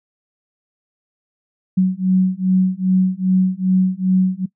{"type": "beating tone pair", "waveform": "sine", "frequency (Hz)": [185, 187.5], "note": ["F#3", "F#3"], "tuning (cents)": [0, 23], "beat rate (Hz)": 2.5, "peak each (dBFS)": -16, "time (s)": [1.77, 4.46], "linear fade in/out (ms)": 10, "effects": ["noise-tail reverb RT60 0.1 s tail -20 dB re dry"]}